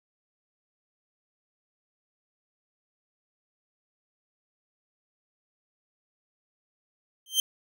sawtooth tone with exponential growth, 3136 Hz, G7, in tune, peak -14 dBFS, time 7.26-7.4 s, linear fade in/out 2 ms, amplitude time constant 29 ms, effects none

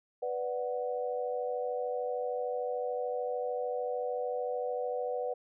sine chord, B minor, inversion none, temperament equal, 493.9 / 587.3 / 740 Hz, B4 / D5 / F#5, 0 / 0 / 0 cents, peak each -33 / -38 / -38 dBFS, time 0.22-5.34 s, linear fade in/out 10 ms, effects none

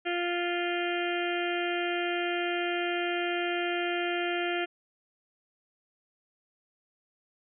harmonic tone, 349.2 Hz, F4, in tune, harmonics 1 / 2 / 4 / 5 / 6 / 7 / 8 / 9, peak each -31 / -34 / -37 / -38 / -39 / -39 / -40 / -41 dBFS, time 0.05-4.66 s, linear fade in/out 20 ms, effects none

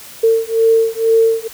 sine beating tone pair, 450.5 / 452.6 Hz, A4 / A4, +41 / +49 cents, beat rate 2.1 Hz, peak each -13 dBFS, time 0.23-1.48 s, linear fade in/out 10 ms, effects white hiss -36 dBFS RMS until 1.53 s

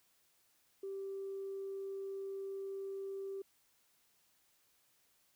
sine tone, 390.5 Hz, G4, 7 cents flat, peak -39 dBFS, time 0.83-3.42 s, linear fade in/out 5 ms, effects tanh soft clip ceiling -35 dBFS + white hiss -73 dBFS RMS until 5.35 s

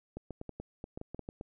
clicks, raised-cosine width 2 ms, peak -27 dBFS, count 12, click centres 0.17 / 0.307 / 0.414 / 0.493 / 0.6 / 0.841 / 0.975 / 1.014 / 1.146 / 1.193 / 1.289 / 1.411 s, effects none

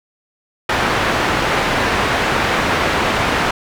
white low-pass noise, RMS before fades -17 dBFS, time 0.69-3.51 s, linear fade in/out 5 ms, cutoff 1800 Hz, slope 12 dB/octave, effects none

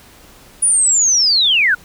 sine linear sweep, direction down, 9780 to 1386 Hz, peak -10 dBFS, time 0.62-1.75 s, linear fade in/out 10 ms, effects pink hiss -44 dBFS RMS until 1.84 s

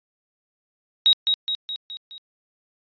sine tone with echo, 3802 Hz, A#7, 33 cents sharp, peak -12 dBFS, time 1.06-1.13 s, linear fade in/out 0 ms, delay 210 ms, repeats 5, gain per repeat -5 dB, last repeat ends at 2.18 s, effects resampled to 11025 Hz

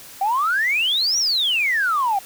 sine exponential two-way sweep, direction up then down, 756 to 5880 to 756 Hz, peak -16 dBFS, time 0.21-2.19 s, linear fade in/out 5 ms, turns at 1.18 s, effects tanh soft clip ceiling -12 dBFS + white hiss -41 dBFS RMS until 2.25 s

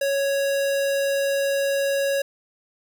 square tone, 554.4 Hz, C#5, in tune, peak -21 dBFS, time 0.01-2.22 s, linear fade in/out 5 ms, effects 10-bit

